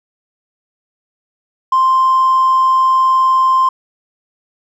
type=tone with hard clipping; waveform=sine; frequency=1046.5 Hz; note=C6; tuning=in tune; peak=-9 dBFS; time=1.72-3.69 s; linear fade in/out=5 ms; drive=1 dB; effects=none